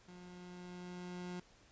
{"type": "tone with level ramp", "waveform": "30% pulse", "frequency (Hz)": 178.9, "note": "F3", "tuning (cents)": 42, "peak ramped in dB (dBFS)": [-50, -39], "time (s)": [0.08, 1.4], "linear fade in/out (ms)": 5, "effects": ["pink hiss -65 dBFS RMS until 1.71 s", "resampled to 16000 Hz"]}